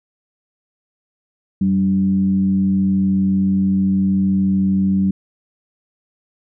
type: tone with frequency modulation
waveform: sine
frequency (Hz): 192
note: G3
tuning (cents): -36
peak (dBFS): -13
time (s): 1.61-5.11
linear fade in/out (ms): 5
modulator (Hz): 99.3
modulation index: 0.42
effects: none